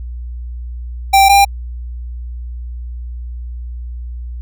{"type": "tone pair in turn", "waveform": "square", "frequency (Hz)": [784, 797.7], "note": ["G5", "G5"], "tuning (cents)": [0, 30], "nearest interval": "unison", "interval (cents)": 30, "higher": "second", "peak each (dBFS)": -6, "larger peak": "neither", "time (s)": [[1.13, 1.29], [1.29, 1.45]], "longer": "neither", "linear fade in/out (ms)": 10, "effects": ["added 60 Hz sine -23 dBFS peak until 4.41 s"]}